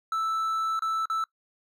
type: tone with dropouts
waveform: triangle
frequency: 1318.5 Hz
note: E6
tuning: in tune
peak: -23 dBFS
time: 0.12-1.24 s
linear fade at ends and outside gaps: 2 ms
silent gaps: 0.793-0.821 / 1.056-1.099 s
effects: noise-tail reverb RT60 0.1 s tail -22 dB re dry